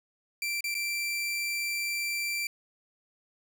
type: tone with dropouts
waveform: sawtooth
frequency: 2349 Hz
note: D7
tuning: in tune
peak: -26 dBFS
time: 0.42-2.47 s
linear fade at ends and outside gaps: 2 ms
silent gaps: 0.607-0.641 / 0.743-0.75 s
effects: none